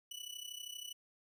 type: tone with amplitude modulation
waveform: sawtooth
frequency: 2960 Hz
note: F#7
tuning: in tune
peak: -38 dBFS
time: 0.11-0.93 s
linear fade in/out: 5 ms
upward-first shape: sine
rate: 32.6 Hz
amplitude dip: 80%
effects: none